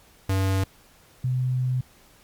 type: tone pair in turn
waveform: square / sine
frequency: 95.9 / 127.42 Hz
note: G2 / C3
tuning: -37 / -45 cents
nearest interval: perfect fourth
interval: 492 cents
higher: second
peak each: -21 dBFS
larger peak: neither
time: 0.29-0.64 / 1.24-1.81 s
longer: second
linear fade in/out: 5 ms
effects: pink hiss -55 dBFS RMS until 2.23 s + MP3 96 kbps